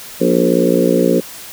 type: harmonic tone with a mistuned harmonic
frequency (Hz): 59.2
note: A#1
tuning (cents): +27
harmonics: 3 / 4 / 5 / 6 / 7 / 8 / 9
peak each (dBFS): -18 / -18 / -18 / -18 / -18 / -18 / -18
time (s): 0.2-1.21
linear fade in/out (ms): 20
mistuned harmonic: 5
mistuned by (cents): -34
effects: white hiss -33 dBFS RMS until 1.52 s